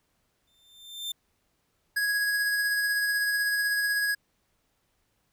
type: tone with exponential growth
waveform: 40% pulse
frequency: 3577 Hz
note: A7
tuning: 28 cents sharp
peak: -28 dBFS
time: 0.47-1.12 s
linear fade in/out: 5 ms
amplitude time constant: 140 ms
type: tone with tremolo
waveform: square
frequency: 1661.2 Hz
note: G#6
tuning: in tune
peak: -24 dBFS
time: 1.96-4.15 s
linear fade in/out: 10 ms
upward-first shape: sine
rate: 16 Hz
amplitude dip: 25%
effects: pink hiss -73 dBFS RMS until 5.32 s